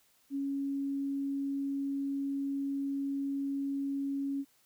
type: tone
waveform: sine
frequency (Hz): 277.2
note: C#4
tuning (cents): 0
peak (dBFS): -31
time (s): 0.3-4.45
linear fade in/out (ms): 50
effects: white hiss -68 dBFS RMS until 4.65 s